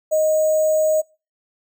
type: tone with sample-and-hold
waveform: sine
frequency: 622.3 Hz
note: D#5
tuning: in tune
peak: -14 dBFS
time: 0.11-1.02 s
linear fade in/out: 20 ms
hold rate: 7350 Hz
effects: noise-tail reverb RT60 0.3 s tail -23 dB re dry